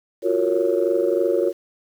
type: chord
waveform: sine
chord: Gb major seventh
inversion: third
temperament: just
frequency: 346.9 / 370 / 462.5 / 555 Hz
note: F4 / Gb4 / Bb4 / Db5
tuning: -12 / 0 / -14 / +2 cents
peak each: -22 dBFS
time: 0.22-1.53 s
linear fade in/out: 50 ms
effects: tanh soft clip ceiling -8 dBFS + 8-bit